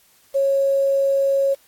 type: tone with quantisation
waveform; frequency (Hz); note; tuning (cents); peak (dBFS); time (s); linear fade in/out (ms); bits
sine; 549; C#5; -17; -15; 0.34-1.55; 20; 7
effects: white hiss -56 dBFS RMS until 1.67 s + AAC 64 kbps